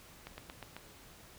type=slowing click train; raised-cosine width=0.3 ms; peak=-28 dBFS; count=5; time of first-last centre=0.27-0.766 s; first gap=110 ms; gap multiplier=1.08; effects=pink hiss -56 dBFS RMS until 1.38 s